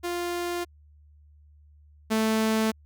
sawtooth tone pair in turn, 349.4 / 220.1 Hz, F4 / A3, +1 / +1 cents, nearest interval minor sixth, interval 800 cents, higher first, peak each -24 / -18 dBFS, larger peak second, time 0.03-0.65 / 2.1-2.72 s, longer neither, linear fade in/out 20 ms, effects added 74 Hz sine -52 dBFS peak until 2.85 s

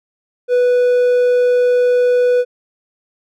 triangle tone, 493.2 Hz, B4, 2 cents flat, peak -8 dBFS, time 0.48-2.45 s, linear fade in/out 50 ms, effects none

